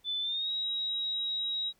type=tone with pitch glide; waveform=sine; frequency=3508 to 3826 Hz; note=A7 to A#7; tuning=-6 to +44 cents; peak=-30 dBFS; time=0.04-1.73 s; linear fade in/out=50 ms; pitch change=+150 cents; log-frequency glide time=0.21-0.51 s; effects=pink hiss -69 dBFS RMS until 1.79 s